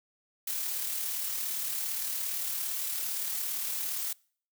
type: noise with amplitude modulation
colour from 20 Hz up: blue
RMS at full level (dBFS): -32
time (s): 0.47-4.13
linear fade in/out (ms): 5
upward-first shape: sine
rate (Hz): 37.5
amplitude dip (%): 30
effects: noise-tail reverb RT60 0.5 s tail -25 dB re dry